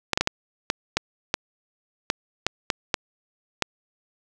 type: clicks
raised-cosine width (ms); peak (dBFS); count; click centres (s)
0.2; -3; 12; 0.133 / 0.175 / 0.21 / 0.274 / 0.701 / 0.97 / 1.341 / 2.101 / 2.466 / 2.702 / 2.942 / 3.623
effects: none